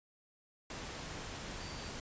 sine tone in noise, 4617 Hz, D8, 30 cents flat, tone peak -53 dBFS, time 1.6-1.9 s, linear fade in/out 2 ms, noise pink, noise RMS -44 dBFS, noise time 0.7-2 s, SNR -12 dB, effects resampled to 16000 Hz

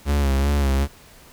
45% pulse tone with vibrato, 69.7 Hz, C#2, 10 cents sharp, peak -17 dBFS, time 0.05-0.88 s, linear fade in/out 50 ms, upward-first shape sine, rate 2.6 Hz, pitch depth 59 cents each way, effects pink hiss -48 dBFS RMS until 1.32 s

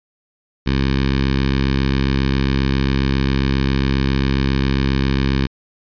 10% pulse tone with notch filter, 67.4 Hz, C#2, 48 cents flat, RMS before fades -17 dBFS, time 0.66-5.47 s, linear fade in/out 10 ms, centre 670 Hz, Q 0.54, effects resampled to 11025 Hz

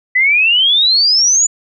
sine exponential sweep, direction up, 1975.5 to 7040 Hz, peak -8 dBFS, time 0.15-1.47 s, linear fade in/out 10 ms, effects none

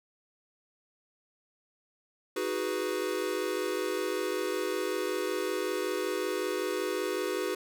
square chord, G# minor seventh, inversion second, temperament equal with one note detuned, 315.5 / 370 / 415.3 / 493.9 Hz, D#4 / F#4 / G#4 / B4, +24 / 0 / 0 / 0 cents, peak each -39 / -34 / -36 / -36 dBFS, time 2.36-7.55 s, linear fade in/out 5 ms, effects none

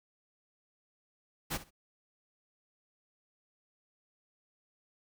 pink noise with echo, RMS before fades -34 dBFS, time 1.5-1.58 s, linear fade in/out 20 ms, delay 64 ms, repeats 2, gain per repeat -15 dB, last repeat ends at 1.708 s, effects none

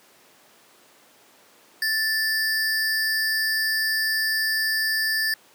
square tone pair together, 1760 / 4756 Hz, A6 / D8, 0 / +21 cents, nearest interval octave + perfect fourth, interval 1721 cents, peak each -23 / -28 dBFS, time 1.82-5.34 s, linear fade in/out 2 ms, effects pink hiss -54 dBFS RMS until 5.54 s + high-pass 300 Hz 12 dB/octave

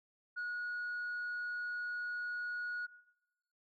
sine tone, 1453 Hz, F#6, 32 cents flat, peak -35 dBFS, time 0.36-2.87 s, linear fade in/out 20 ms, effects noise-tail reverb RT60 0.9 s tail -18 dB re dry + tanh soft clip ceiling -35 dBFS

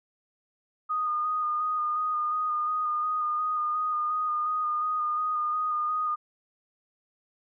sine tone with vibrato, 1231 Hz, D#6, 19 cents flat, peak -25 dBFS, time 0.89-6.16 s, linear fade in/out 20 ms, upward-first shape square, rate 2.8 Hz, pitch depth 17 cents each way, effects none

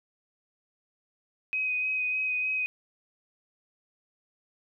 sine tone with vibrato, 2515 Hz, D#7, 18 cents sharp, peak -26 dBFS, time 1.53-2.66 s, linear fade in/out 0 ms, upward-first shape sine, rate 3.3 Hz, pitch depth 15 cents each way, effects none

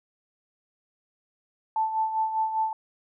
sine tone with tremolo, 880 Hz, A5, in tune, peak -21 dBFS, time 1.76-2.73 s, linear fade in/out 2 ms, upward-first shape sine, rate 5 Hz, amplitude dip 60%, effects none

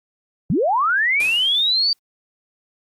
sine linear sweep, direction up, 125.8 to 4657 Hz, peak -15 dBFS, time 0.5-1.93 s, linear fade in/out 2 ms
white noise with exponential decay, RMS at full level -28 dBFS, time 1.2-1.99 s, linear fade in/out 2 ms, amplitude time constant 170 ms
effects Opus 32 kbps

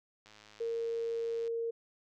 click train, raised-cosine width 0.2 ms, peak -38 dBFS, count 130, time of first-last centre 0.26-1.477 s, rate 106 Hz
sine tone, 461.3 Hz, A#4, 18 cents flat, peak -32 dBFS, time 0.6-1.71 s, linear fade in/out 10 ms
effects none

